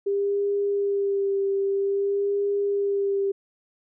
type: tone with vibrato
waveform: sine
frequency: 398.5 Hz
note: G4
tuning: 28 cents sharp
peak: -21 dBFS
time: 0.06-3.32 s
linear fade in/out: 10 ms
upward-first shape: sine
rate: 0.51 Hz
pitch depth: 22 cents each way
effects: none